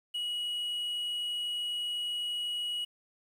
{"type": "tone with quantisation", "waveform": "triangle", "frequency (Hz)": 2913, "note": "F#7", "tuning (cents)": -28, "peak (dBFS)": -30, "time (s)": [0.14, 2.85], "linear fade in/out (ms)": 10, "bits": 10, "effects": []}